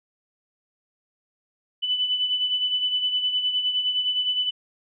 sine beating tone pair, 2992 / 3001.7 Hz, F#7 / F#7, +19 / +24 cents, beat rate 9.7 Hz, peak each -22 / -30 dBFS, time 1.82-4.51 s, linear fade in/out 20 ms, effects none

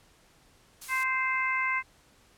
blue noise, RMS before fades -40 dBFS, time 0.81-1.04 s, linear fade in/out 10 ms
harmonic tone, 521 Hz, C5, 7 cents flat, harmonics 2 / 3 / 4 / 5, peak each -31 / -34 / -28 / -37 dBFS, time 0.88-1.83 s, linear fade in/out 50 ms
effects pink hiss -61 dBFS RMS until 2.37 s + low-pass 11000 Hz 12 dB/octave

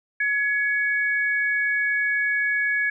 sine tone pair together, 1687 / 2236 Hz, G#6 / C#7, +27 / +14 cents, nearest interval perfect fourth, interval 487 cents, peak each -21 / -26 dBFS, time 0.2-2.9 s, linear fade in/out 5 ms, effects none

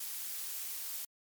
blue noise, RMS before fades -40 dBFS, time 0-1.05 s, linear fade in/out 5 ms, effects MP3 96 kbps

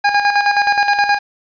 25% pulse tone with tremolo, 816 Hz, G#5, 31 cents flat, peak -6 dBFS, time 0.04-1.19 s, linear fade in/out 10 ms, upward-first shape square, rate 9.5 Hz, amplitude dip 55%, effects resampled to 11025 Hz + 7-bit

